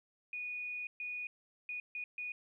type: tone bursts at uneven times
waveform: sine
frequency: 2465 Hz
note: D#7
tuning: 17 cents flat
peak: -38 dBFS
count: 5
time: 0.33-0.87 / 1-1.27 / 1.69-1.8 / 1.95-2.04 / 2.18-2.32 s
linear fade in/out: 2 ms
effects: 13-bit